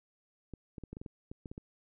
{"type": "clicks", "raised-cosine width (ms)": 3, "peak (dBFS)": -30, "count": 11, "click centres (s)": [0.537, 0.782, 0.837, 0.93, 0.969, 1.015, 1.062, 1.315, 1.458, 1.515, 1.579], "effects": []}